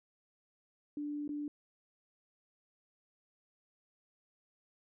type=tone with dropouts; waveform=sine; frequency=293.7 Hz; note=D4; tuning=in tune; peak=-36 dBFS; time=0.97-1.48 s; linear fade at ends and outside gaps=2 ms; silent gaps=1.278-1.291 s; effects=none